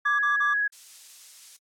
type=tone with vibrato; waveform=sine; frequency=1670 Hz; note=G#6; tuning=9 cents sharp; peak=-22 dBFS; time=0.05-0.68 s; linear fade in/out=10 ms; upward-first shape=triangle; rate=19 Hz; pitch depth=14 cents each way
type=tone bursts; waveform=triangle; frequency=1174.7 Hz; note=D6; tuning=in tune; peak=-23 dBFS; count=3; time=0.05-0.54 s; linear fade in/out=10 ms; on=140 ms; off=35 ms
type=noise; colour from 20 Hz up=violet; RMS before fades=-38 dBFS; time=0.72-1.57 s; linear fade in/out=10 ms
effects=low-pass 7000 Hz 12 dB/octave + AAC 64 kbps